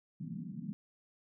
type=band-pass noise; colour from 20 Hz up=pink; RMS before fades=-42 dBFS; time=0.2-0.73 s; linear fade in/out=0 ms; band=150 to 230 Hz; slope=48 dB/octave; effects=none